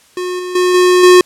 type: tone with level steps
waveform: square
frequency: 362.1 Hz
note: F#4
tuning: 37 cents flat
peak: -18 / -21 / -10 / -7 / -3 dBFS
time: 0.17-1.21 s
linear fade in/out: 2 ms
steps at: 0.39 / 0.55 / 0.74 / 1.03 s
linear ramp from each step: 5 ms
effects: white hiss -48 dBFS RMS until 1.25 s + low-pass 10000 Hz 12 dB/octave